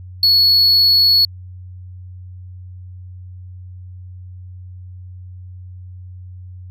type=tone; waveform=triangle; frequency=4382 Hz; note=C#8; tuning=21 cents flat; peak=-8 dBFS; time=0.23-1.25 s; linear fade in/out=2 ms; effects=added 91 Hz sine -32 dBFS peak until 6.7 s